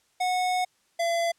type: tone pair in turn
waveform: square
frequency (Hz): 732 / 677.9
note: F#5 / E5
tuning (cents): -19 / +48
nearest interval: minor second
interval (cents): 133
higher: first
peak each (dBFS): -24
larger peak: neither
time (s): 0.2-0.65 / 0.99-1.32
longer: first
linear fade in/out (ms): 10
effects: white hiss -67 dBFS RMS until 1.38 s + low-pass 9000 Hz 12 dB/octave